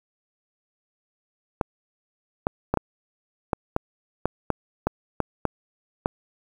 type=clicks; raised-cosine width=1 ms; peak=-7 dBFS; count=12; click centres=1.612 / 2.469 / 2.74 / 2.773 / 3.532 / 3.764 / 4.256 / 4.503 / 4.87 / 5.203 / 5.453 / 6.059 s; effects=7-bit